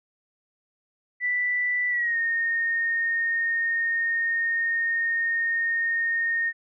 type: tone with pitch glide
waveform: sine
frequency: 1975.5 to 1843.2 Hz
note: B6 to A#6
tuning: 0 to -20 cents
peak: -22 dBFS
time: 1.2-6.53 s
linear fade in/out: 50 ms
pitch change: -120 cents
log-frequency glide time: 1.89-2.17 s
effects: none